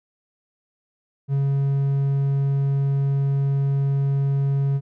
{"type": "tone", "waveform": "triangle", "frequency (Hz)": 138.59, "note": "C#3", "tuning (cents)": 0, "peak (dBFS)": -16, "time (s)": [1.28, 4.81], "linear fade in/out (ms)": 50, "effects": []}